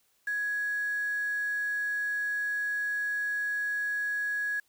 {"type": "tone with quantisation", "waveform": "sine", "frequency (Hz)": 1670, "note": "G#6", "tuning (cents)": 9, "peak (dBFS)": -28, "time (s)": [0.27, 4.6], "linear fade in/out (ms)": 5, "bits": 8, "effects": ["white hiss -70 dBFS RMS until 4.68 s"]}